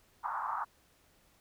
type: band-pass noise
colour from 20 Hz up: white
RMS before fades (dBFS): -36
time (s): 0.23-0.65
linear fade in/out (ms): 20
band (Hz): 820 to 1300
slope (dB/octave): 48
effects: pink hiss -67 dBFS RMS until 1.4 s